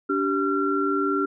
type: tone cluster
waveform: sine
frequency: 288.8 / 388.1 / 1367 Hz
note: D4 / G4 / F6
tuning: -29 / -17 / -37 cents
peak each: -25 dBFS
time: 0.09-1.26 s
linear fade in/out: 10 ms
effects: none